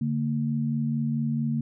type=tone pair together; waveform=sine; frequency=143.9 / 228.4 Hz; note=D3 / A#3; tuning=-35 / -35 cents; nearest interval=minor sixth; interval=800 cents; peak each=-27 / -26 dBFS; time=0.01-1.61 s; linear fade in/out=5 ms; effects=none